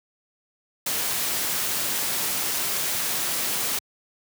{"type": "noise", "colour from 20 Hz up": "white", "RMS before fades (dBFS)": -26, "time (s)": [0.86, 3.79], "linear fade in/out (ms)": 5, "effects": ["high-pass 100 Hz 12 dB/octave"]}